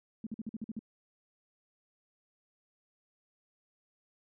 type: tone bursts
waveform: sine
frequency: 220 Hz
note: A3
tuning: in tune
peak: -35 dBFS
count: 8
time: 0.24-0.792 s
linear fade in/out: 2 ms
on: 27 ms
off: 48 ms
effects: none